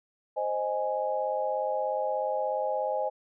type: chord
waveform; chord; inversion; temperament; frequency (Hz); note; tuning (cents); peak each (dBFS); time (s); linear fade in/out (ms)
sine; Ab major; first; equal with one note detuned; 523.3 / 620.1 / 830.6; C5 / Eb5 / Ab5; 0 / -6 / 0; -31; 0.36-3.1; 20
effects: none